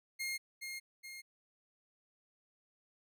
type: tone with echo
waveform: sawtooth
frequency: 2134 Hz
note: C7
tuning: 34 cents sharp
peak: -33 dBFS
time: 0.19-0.38 s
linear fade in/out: 20 ms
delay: 420 ms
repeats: 2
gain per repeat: -5 dB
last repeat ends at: 1.22 s
effects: none